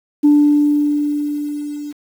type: tone with level ramp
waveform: sine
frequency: 293.7 Hz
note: D4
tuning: in tune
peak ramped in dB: -5 to -25 dBFS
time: 0.23-1.93 s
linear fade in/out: 20 ms
effects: tanh soft clip ceiling -4 dBFS + 7-bit